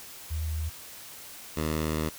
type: tone pair in turn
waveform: sine / 10% pulse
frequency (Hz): 78.8 / 77.98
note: D#2 / D#2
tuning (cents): +23 / +4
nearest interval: unison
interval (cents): 19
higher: first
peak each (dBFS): -28 / -19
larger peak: second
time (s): 0.3-0.7 / 1.56-2.1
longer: second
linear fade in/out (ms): 20
effects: white hiss -45 dBFS RMS until 2.18 s